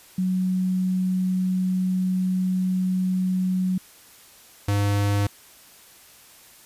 sine / square tone pair in turn, 185 / 101.51 Hz, F#3 / G#2, 0 / -39 cents, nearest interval minor seventh, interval 1039 cents, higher first, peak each -20 dBFS, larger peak neither, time 0.18-3.78 / 4.68-5.27 s, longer first, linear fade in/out 5 ms, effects white hiss -50 dBFS RMS until 6.65 s + resampled to 32000 Hz

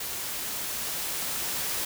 white noise with level ramp, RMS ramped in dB -34 to -30 dBFS, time 0-1.85 s, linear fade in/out 5 ms, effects none

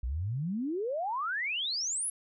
sine exponential sweep, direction up, 56 to 11210 Hz, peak -30 dBFS, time 0.03-2.1 s, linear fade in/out 5 ms, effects none

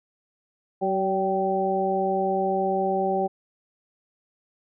harmonic tone with a mistuned harmonic, 190.3 Hz, F#3, 49 cents sharp, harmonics 1 / 2 / 3 / 4, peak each -30 / -26 / -28 / -25 dBFS, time 0.81-3.28 s, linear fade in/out 20 ms, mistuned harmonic 4, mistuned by +32 cents, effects none

